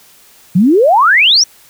sine exponential sweep, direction up, 164.81 to 5960 Hz, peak -5 dBFS, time 0.55-1.44 s, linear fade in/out 10 ms, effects white hiss -44 dBFS RMS until 1.69 s

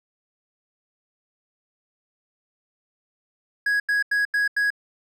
triangle tone bursts, 1661.2 Hz, G#6, in tune, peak -17 dBFS, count 5, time 3.66-4.704 s, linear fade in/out 5 ms, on 140 ms, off 86 ms, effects none

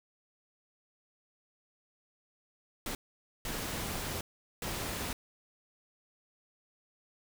pink noise bursts at uneven times, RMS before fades -37 dBFS, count 3, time 2.86-2.95 / 3.45-4.21 / 4.62-5.13 s, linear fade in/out 2 ms, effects none

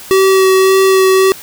square tone with vibrato, 381.4 Hz, G4, 47 cents flat, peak -7 dBFS, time 0.11-1.32 s, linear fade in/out 0 ms, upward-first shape sine, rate 1.8 Hz, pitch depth 12 cents each way, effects white hiss -32 dBFS RMS until 1.42 s

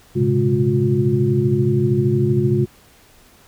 sine tone cluster, 107.6 / 122.8 / 135.8 / 209.2 / 357.9 Hz, A2 / B2 / C#3 / G#3 / F4, -38 / -9 / -35 / +13 / +42 cents, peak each -23 / -23 / -18 / -22 / -19 dBFS, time 0.15-2.66 s, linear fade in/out 20 ms, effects pink hiss -50 dBFS RMS until 3.47 s

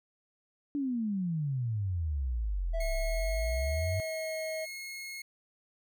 sine exponential two-way sweep, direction down then up, 293.7 to 32.69 to 99.1 Hz, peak -29 dBFS, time 0.75-4 s, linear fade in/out 0 ms, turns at 2.95 s
triangle tone with pitch glide, 659.3 to 635 Hz, E5 to D#5, 0 to +35 cents, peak -32 dBFS, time 2.73-4.66 s, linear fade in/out 20 ms, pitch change -65 cents, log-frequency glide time 2.85-4.38 s
sawtooth tone, 2164 Hz, C#7, 42 cents flat, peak -36 dBFS, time 2.8-5.22 s, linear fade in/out 5 ms
effects none

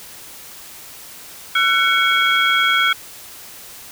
sine tone cluster, 1350 / 1490 / 2229 / 3294 Hz, E6 / F#6 / C#7 / G#7, +41 / +12 / +9 / -15 cents, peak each -18 dBFS, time 1.55-2.93 s, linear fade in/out 5 ms, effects tanh soft clip ceiling -5 dBFS + white hiss -38 dBFS RMS until 3.91 s

